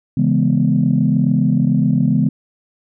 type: chord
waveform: sine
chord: C# minor seventh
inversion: none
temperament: equal with one note detuned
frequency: 138.59 / 165.77 / 207.7 / 246.9 Hz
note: C#3 / E3 / G#3 / B3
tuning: 0 / +10 / 0 / 0 cents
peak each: -17 dBFS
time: 0.17-2.29 s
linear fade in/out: 5 ms
effects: tanh soft clip ceiling -3 dBFS